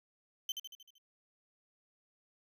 35% pulse tone with echo, 3081 Hz, G7, 31 cents flat, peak -32 dBFS, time 0.49-0.52 s, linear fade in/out 2 ms, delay 77 ms, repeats 6, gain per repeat -5 dB, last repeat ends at 0.982 s, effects none

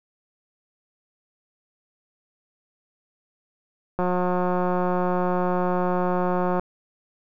click train, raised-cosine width 1 ms, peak -11 dBFS, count 470, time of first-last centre 3.99-6.596 s, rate 180 Hz, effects none

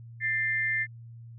sine tone pair together, 1779.8 / 2093 Hz, A6 / C7, +19 / 0 cents, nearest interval minor third, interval 281 cents, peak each -28 dBFS, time 0.2-0.87 s, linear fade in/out 50 ms, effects added 116 Hz sine -43 dBFS peak until 1.38 s

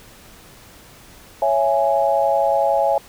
sine chord, C# minor, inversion none, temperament just, 554.4 / 665.2 / 831.5 Hz, C#5 / E5 / G#5, 0 / +16 / +2 cents, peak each -19 dBFS, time 1.42-2.98 s, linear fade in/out 2 ms, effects pink hiss -45 dBFS RMS until 3.08 s

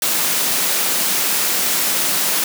white high-pass noise, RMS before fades -18 dBFS, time 0.02-2.44 s, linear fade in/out 2 ms, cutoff 150 Hz, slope 96 dB/octave, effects none

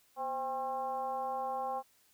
sine tone with frequency modulation, 797 Hz, G5, 28 cents sharp, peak -33 dBFS, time 0.16-1.83 s, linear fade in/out 50 ms, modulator 277 Hz, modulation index 0.92, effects white hiss -68 dBFS RMS until 2.13 s

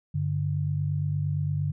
sine tone pair together, 98 / 146.72 Hz, G2 / D3, 0 / -1 cents, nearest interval perfect fifth, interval 699 cents, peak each -29 / -26 dBFS, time 0.14-1.72 s, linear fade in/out 10 ms, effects none

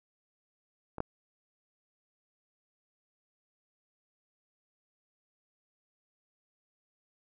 clicks, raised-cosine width 1 ms, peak -25 / -16 dBFS, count 2, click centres 0.983 / 1.004 s, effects none

